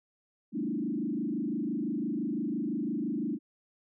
sine tone with frequency modulation, 260 Hz, C4, 11 cents flat, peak -29 dBFS, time 0.52-3.39 s, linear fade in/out 50 ms, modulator 25.9 Hz, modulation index 2.5, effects none

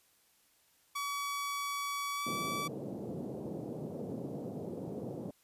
sawtooth tone with pitch glide, 1137 to 1150.9 Hz, C#6 to D6, +44 to -35 cents, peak -31 dBFS, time 0.95-2.68 s, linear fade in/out 10 ms, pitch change +21 cents, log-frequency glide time 2.14-2.25 s
pink band-pass noise, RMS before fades -41 dBFS, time 2.26-5.31 s, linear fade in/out 5 ms, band 140 to 560 Hz, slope 24 dB/octave
effects white hiss -69 dBFS RMS until 5.43 s + resampled to 32000 Hz

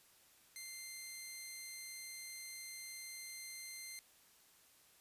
10% pulse tone, 2087 Hz, C7, 5 cents flat, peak -38 dBFS, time 0.56-3.99 s, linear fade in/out 0 ms, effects white hiss -67 dBFS RMS until 5 s + resampled to 32000 Hz

